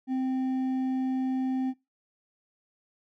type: tone with hard clipping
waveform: triangle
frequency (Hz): 260.3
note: C4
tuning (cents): -9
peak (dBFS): -27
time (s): 0.07-1.74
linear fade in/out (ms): 50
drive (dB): 8
effects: noise-tail reverb RT60 0.2 s tail -18 dB re dry